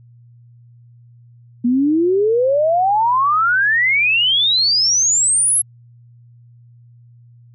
sine exponential sweep, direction up, 234.6 to 11250 Hz, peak -12 dBFS, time 1.64-5.62 s, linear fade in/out 10 ms, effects added 119 Hz sine -43 dBFS peak until 7.54 s

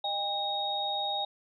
sine tone cluster, 614 / 806 / 3753 Hz, D#5 / G5 / A#7, -23 / +48 / +11 cents, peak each -39 / -32 / -32 dBFS, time 0.04-1.25 s, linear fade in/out 5 ms, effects none

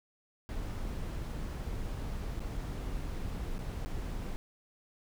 brown noise with dropouts, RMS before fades -37 dBFS, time 0.49-4.36 s, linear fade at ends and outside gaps 0 ms, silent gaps 2.394-2.404 / 3.582-3.59 / 3.849-3.86 s, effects none

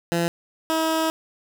15% pulse tone pair in turn, 170 / 320.9 Hz, F3 / E4, -46 / -46 cents, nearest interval major seventh, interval 1100 cents, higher second, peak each -14 dBFS, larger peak neither, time 0.12-0.28 / 0.7-1.1 s, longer second, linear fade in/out 0 ms, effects none

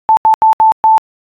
sine tone bursts at uneven times, 880 Hz, A5, in tune, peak -4 dBFS, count 5, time 0.09-0.17 / 0.25-0.34 / 0.42-0.53 / 0.6-0.72 / 0.84-0.98 s, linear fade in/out 0 ms, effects AAC 64 kbps

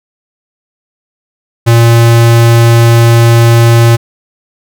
square tone, 116.54 Hz, A#2, in tune, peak -3 dBFS, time 1.66-3.97 s, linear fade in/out 20 ms, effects none

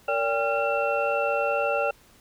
sine tone cluster, 462 / 574 / 795 / 1379 / 2701 Hz, A#4 / D5 / G5 / F6 / E7, -16 / -40 / +24 / -22 / +42 cents, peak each -30 / -25 / -29 / -29 / -31 dBFS, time 0.08-1.91 s, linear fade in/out 5 ms, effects tanh soft clip ceiling -11 dBFS + pink hiss -56 dBFS RMS until 2.2 s

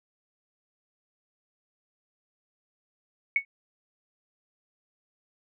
sine tone with exponential decay, 2217 Hz, C#7, in tune, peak -16 dBFS, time 3.36-3.45 s, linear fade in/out 2 ms, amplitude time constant 18 ms, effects none

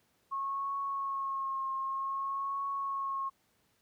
sine tone with vibrato, 1089 Hz, C#6, 31 cents flat, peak -32 dBFS, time 0.31-3.3 s, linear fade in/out 20 ms, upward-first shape triangle, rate 0.53 Hz, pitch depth 31 cents each way, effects pink hiss -72 dBFS RMS until 3.81 s + high-pass 80 Hz 12 dB/octave

